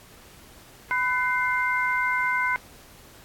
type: tone cluster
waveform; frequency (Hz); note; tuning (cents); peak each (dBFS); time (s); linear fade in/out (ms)
sine; 1000 / 1506 / 2097; B5 / F#6 / C7; +21 / +30 / +3; -26; 0.91-2.56; 0
effects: pink hiss -50 dBFS RMS until 3.24 s + AAC 64 kbps